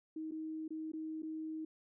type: tone with dropouts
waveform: sine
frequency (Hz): 315.5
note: D#4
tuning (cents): +24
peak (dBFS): -39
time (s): 0.16-1.65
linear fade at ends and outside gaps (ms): 5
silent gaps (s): 0.311-0.318 / 0.68-0.705 / 0.919-0.934 / 1.222-1.23
effects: none